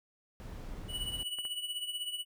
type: noise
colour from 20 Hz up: brown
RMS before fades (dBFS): -43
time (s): 0.4-1.23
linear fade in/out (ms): 0
type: tone with tremolo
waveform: square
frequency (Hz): 2947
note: F#7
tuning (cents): -8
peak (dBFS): -33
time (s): 0.88-2.25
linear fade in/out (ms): 50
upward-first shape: triangle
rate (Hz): 16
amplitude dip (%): 75
type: clicks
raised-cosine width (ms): 0.5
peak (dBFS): -34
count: 2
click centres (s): 1.387 / 1.452
effects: none